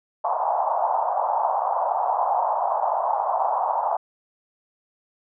pink band-pass noise, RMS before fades -23 dBFS, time 0.24-3.97 s, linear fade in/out 5 ms, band 670 to 1000 Hz, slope 48 dB/octave, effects none

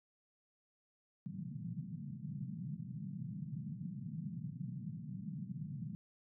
white band-pass noise, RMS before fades -44 dBFS, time 1.26-5.95 s, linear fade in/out 0 ms, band 120 to 200 Hz, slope 48 dB/octave, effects none

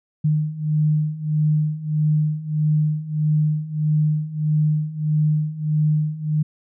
sine beating tone pair, 151.7 / 153.3 Hz, D#3 / D#3, -44 / -25 cents, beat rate 1.6 Hz, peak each -22 / -19 dBFS, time 0.24-6.43 s, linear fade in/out 10 ms, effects none

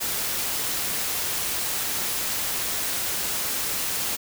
white noise, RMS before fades -27 dBFS, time 0-4.17 s, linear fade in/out 20 ms, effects none

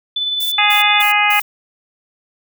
sine tone with tremolo, 3500 Hz, A7, 10 cents flat, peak -15 dBFS, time 0.16-1.02 s, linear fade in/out 5 ms, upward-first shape triangle, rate 19 Hz, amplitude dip 40%
violet noise bursts, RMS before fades -25 dBFS, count 4, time 0.4-1.42 s, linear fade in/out 5 ms, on 120 ms, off 180 ms
harmonic tone, 415.3 Hz, G#4, in tune, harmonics 2 / 3 / 4 / 5 / 6 / 7, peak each -17 / -20 / -22 / -17 / -16 / -22 dBFS, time 0.58-1.4 s, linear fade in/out 5 ms
effects none

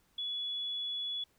sine tone, 3402 Hz, G#7, 41 cents sharp, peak -34 dBFS, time 0.18-1.24 s, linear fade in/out 5 ms, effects pink hiss -71 dBFS RMS until 1.38 s

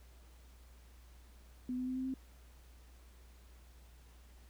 sine tone with pitch steps, 250.8 / 253.7 / 256.7 / 259.6 / 262.7 Hz, B3 / B3 / C4 / C4 / C4, +27 / +47 / -33 / -13 / +7 cents, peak -35 dBFS, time 1.69-2.14 s, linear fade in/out 2 ms, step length 90 ms, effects added 60 Hz sine -56 dBFS peak until 4.49 s + pink hiss -66 dBFS RMS until 4.49 s

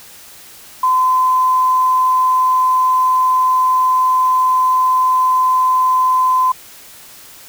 sine tone with quantisation, 1023 Hz, C6, 39 cents flat, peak -10 dBFS, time 0.83-6.52 s, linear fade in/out 5 ms, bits 6, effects white hiss -39 dBFS RMS until 7.48 s

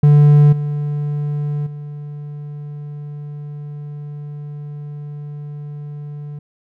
triangle tone with level steps, 146.83 Hz, D3, in tune, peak -4 / -16 / -25 dBFS, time 0.03-6.39 s, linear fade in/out 5 ms, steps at 0.52 / 1.66 s, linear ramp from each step 10 ms, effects none

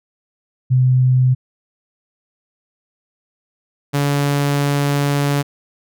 sine / sawtooth tone pair in turn, 127.9 / 142.74 Hz, C3 / D3, -39 / -49 cents, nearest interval major second, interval 190 cents, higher second, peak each -10 / -11 dBFS, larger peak first, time 0.7-1.35 / 3.93-5.43 s, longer second, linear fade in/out 20 ms, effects none

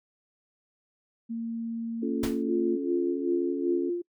sine tone, 229.5 Hz, A#3, 27 cents flat, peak -30 dBFS, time 1.29-2.77 s, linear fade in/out 20 ms
sine chord, Db augmented, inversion none, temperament just, 277.2 / 346.5 / 433.1 Hz, Db4 / F4 / A4, 0 / -14 / -27 cents, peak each -30 / -33 / -35 dBFS, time 2.02-3.9 s, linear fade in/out 10 ms
pink noise with exponential decay, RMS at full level -30 dBFS, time 2.23-2.43 s, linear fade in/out 5 ms, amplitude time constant 43 ms
sine tone with tremolo, 349.2 Hz, F4, in tune, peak -25 dBFS, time 2.48-4.02 s, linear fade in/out 10 ms, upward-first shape sine, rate 5.1 Hz, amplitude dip 45%
effects noise-tail reverb RT60 0.1 s tail -26 dB re dry

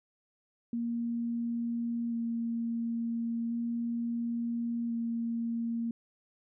sine tone with vibrato, 233.1 Hz, A#3, in tune, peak -30 dBFS, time 0.73-5.91 s, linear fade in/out 2 ms, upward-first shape square, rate 0.36 Hz, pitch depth 10 cents each way, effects none

